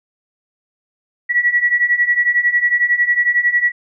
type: beating tone pair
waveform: sine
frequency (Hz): 1929 / 1940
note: B6 / B6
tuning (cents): -41 / -31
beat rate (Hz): 11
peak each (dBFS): -17 / -14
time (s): 1.29-3.72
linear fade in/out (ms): 20
effects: none